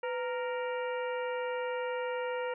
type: harmonic tone with a mistuned harmonic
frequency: 466.2 Hz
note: A#4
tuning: in tune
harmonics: 1 / 2 / 3 / 4 / 5 / 6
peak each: -33 / -39 / -43 / -45 / -47 / -49 dBFS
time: 0.03-2.54 s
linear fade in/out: 5 ms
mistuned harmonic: 1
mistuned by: +120 cents
effects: none